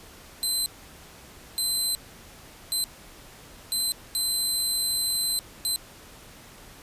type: tone bursts at uneven times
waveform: 20% pulse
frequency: 4073 Hz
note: C8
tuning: 47 cents flat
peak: -18 dBFS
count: 6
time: 0.43-0.66 / 1.58-1.95 / 2.72-2.84 / 3.72-3.92 / 4.15-5.39 / 5.65-5.76 s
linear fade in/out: 0 ms
effects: pink hiss -48 dBFS RMS until 6.82 s + resampled to 32000 Hz